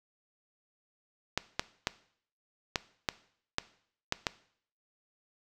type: clicks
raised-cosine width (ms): 0.2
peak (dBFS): -10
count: 8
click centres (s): 1.376 / 1.595 / 1.871 / 2.758 / 3.088 / 3.584 / 4.124 / 4.268
effects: noise-tail reverb RT60 0.6 s tail -18 dB re dry